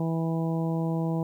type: harmonic tone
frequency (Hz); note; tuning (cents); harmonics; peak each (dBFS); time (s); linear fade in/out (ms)
163.7; E3; -12; 1 / 2 / 3 / 4 / 5 / 6; -26 / -32 / -36 / -38 / -40 / -42; 0-1.23; 2
effects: 10-bit